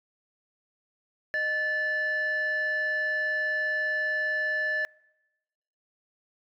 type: tone pair together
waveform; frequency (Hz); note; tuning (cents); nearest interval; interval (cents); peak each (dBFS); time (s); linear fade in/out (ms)
sine; 617 / 1745; D#5 / A6; -15 / -15; octave + tritone; 1800; -32 / -24; 1.34-4.85; 0
effects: noise-tail reverb RT60 1.0 s tail -26 dB re dry + tanh soft clip ceiling -22 dBFS